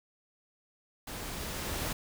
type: noise with level ramp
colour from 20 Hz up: pink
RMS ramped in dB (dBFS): -41 to -34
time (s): 1.07-1.93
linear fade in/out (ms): 5
effects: none